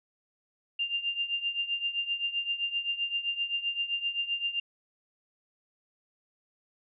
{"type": "tone with tremolo", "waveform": "sine", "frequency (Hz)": 2794, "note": "F7", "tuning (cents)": 0, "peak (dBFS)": -25, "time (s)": [0.79, 4.6], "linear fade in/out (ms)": 5, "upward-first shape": "triangle", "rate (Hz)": 7.7, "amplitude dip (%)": 85, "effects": []}